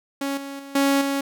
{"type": "tone with level steps", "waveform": "sawtooth", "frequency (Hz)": 277.2, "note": "C#4", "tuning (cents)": 0, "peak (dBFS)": [-20, -28, -33, -13, -18], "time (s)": [0.21, 1.21], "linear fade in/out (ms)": 5, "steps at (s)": [0.37, 0.59, 0.75, 1.01], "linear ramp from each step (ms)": 5, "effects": []}